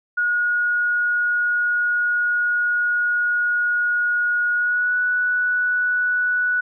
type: tone with pitch glide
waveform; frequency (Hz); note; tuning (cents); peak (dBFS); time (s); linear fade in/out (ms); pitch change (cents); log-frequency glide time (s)
sine; 1446 to 1476.4; F#6 to F#6; -40 to -4; -17; 0.17-6.61; 10; +36; 4.54-4.97
effects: none